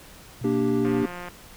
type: tone with vibrato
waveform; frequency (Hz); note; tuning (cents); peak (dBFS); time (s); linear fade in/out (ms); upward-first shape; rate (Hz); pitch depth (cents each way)
sine; 123.47; B2; 0; -31; 0.41-1.03; 5; triangle; 18; 9
type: chord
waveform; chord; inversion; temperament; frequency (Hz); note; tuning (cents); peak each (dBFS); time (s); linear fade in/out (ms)
triangle; G minor; first; equal; 233.1 / 293.7 / 392; Bb3 / D4 / G4; 0 / 0 / 0; -23; 0.44-1.06; 5
type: click train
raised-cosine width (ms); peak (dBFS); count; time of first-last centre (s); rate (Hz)
0.5; -22; 78; 0.85-1.285; 177
effects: pink hiss -47 dBFS RMS until 1.56 s